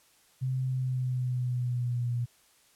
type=tone with pitch glide; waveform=sine; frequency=129.9 to 120.5 Hz; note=C3 to B2; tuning=-12 to -42 cents; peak=-27 dBFS; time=0.41-2.26 s; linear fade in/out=20 ms; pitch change=-130 cents; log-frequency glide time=0.66-2.12 s; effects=white hiss -63 dBFS RMS until 2.75 s + low-pass 12000 Hz 12 dB/octave